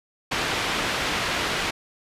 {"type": "low-pass noise", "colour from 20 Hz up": "white", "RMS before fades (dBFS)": -26, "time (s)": [0.31, 1.71], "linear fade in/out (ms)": 10, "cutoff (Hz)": 3000, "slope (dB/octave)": 12, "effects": ["resampled to 32000 Hz"]}